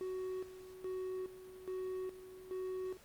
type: tone with tremolo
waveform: triangle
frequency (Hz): 372.4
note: F#4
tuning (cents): +11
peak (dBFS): -36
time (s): 0.01-2.97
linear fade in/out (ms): 0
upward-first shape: square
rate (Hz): 1.2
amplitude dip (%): 75
effects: pink hiss -62 dBFS RMS until 3.04 s + Opus 48 kbps